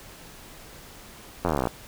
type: slowing click train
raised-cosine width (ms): 1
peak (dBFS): -10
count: 17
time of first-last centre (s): 1.45-1.672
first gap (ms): 11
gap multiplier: 1.03
effects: pink hiss -46 dBFS RMS until 1.87 s